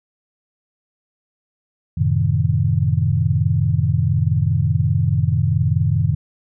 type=chord; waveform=sine; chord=F# diminished seventh; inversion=none; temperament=equal with one note detuned; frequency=91.33 / 110 / 130.81 / 155.56 Hz; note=F#2 / A2 / C3 / Eb3; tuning=-22 / 0 / 0 / 0 cents; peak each=-20 dBFS; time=1.97-6.15 s; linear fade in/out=10 ms; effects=none